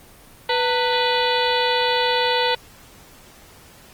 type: harmonic tone with a mistuned harmonic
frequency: 493.9 Hz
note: B4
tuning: in tune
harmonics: 1 / 2 / 3 / 4 / 5 / 6 / 7 / 8 / 9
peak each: -22 / -22 / -28 / -28 / -30 / -29 / -27 / -27 / -32 dBFS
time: 0.49-2.55 s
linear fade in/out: 5 ms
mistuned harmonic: 2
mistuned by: -140 cents
effects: pink hiss -47 dBFS RMS until 3.93 s + Opus 24 kbps